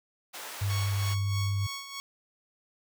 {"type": "high-pass noise", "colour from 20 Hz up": "pink", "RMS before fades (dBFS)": -41, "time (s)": [0.33, 1.15], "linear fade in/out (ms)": 20, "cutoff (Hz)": 680, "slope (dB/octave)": 12}
{"type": "tone with vibrato", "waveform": "sine", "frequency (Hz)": 99.8, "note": "G2", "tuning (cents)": 32, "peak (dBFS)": -26, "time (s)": [0.61, 1.67], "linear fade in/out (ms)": 10, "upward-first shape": "triangle", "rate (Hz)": 8, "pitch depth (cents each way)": 10}
{"type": "tone with tremolo", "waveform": "10% pulse", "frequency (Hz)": 1108.7, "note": "C#6", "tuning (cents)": 0, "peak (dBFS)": -26, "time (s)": [0.7, 2], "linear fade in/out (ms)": 0, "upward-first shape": "sine", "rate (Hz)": 3.2, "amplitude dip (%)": 60}
{"effects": []}